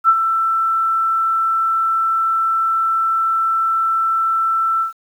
sine tone with ADSR envelope, 1333 Hz, E6, 19 cents sharp, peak -6 dBFS, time 0.04-4.93 s, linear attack 47 ms, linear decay 53 ms, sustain -8 dB, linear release 120 ms, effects 8-bit

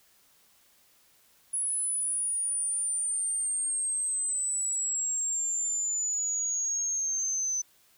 sine exponential sweep, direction down, 10300 to 6080 Hz, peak -27 dBFS, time 1.53-7.62 s, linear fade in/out 10 ms, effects white hiss -63 dBFS RMS until 7.97 s

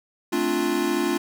square chord, D minor seventh, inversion second, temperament equal, 220 / 261.6 / 293.7 / 349.2 Hz, A3 / C4 / D4 / F4, 0 / 0 / 0 / 0 cents, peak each -31 / -30 / -27 / -25 dBFS, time 0.32-1.18 s, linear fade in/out 10 ms, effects none

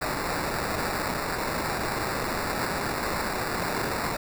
white noise with sample-and-hold, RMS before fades -29 dBFS, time 0.01-4.17 s, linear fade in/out 10 ms, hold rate 3150 Hz, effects none

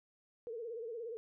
sine tone with vibrato, 460.8 Hz, A#4, 20 cents flat, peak -40 dBFS, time 0.47-1.17 s, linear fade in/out 0 ms, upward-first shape sine, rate 17 Hz, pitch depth 92 cents each way, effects none

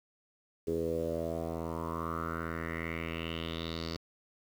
10% pulse tone with low-pass filter sweep, 82.41 Hz, E2, in tune, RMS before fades -36 dBFS, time 0.67-3.97 s, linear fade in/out 10 ms, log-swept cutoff 410 to 4800 Hz, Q 5.5, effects 9-bit

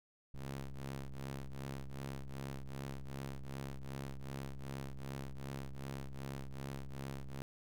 sawtooth ring-modulated tone, 68.3 Hz, C#2, 25 cents flat, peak -35 dBFS, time 0.34-7.42 s, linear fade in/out 0 ms, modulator 67 Hz, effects none

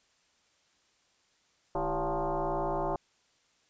sine tone with frequency modulation, 151 Hz, D3, 48 cents sharp, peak -28 dBFS, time 1.75-2.96 s, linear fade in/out 2 ms, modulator 180 Hz, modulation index 4.9, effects white hiss -69 dBFS RMS until 3.69 s + resampled to 16000 Hz

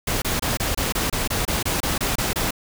pink noise bursts, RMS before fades -23 dBFS, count 14, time 0.07-2.508 s, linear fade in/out 5 ms, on 150 ms, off 26 ms, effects none

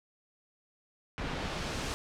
pink noise with low-pass filter sweep, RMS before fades -36 dBFS, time 1.18-1.94 s, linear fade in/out 0 ms, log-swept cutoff 2900 to 8000 Hz, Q 0.73, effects none

